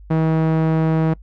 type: tone with low-pass filter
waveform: sawtooth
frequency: 160 Hz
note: D#3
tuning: 49 cents sharp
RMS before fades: -17 dBFS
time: 0.1-1.14 s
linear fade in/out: 10 ms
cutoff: 1300 Hz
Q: 0.51
effects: noise-tail reverb RT60 0.1 s tail -24 dB re dry + added 50 Hz sine -38 dBFS peak until 1.22 s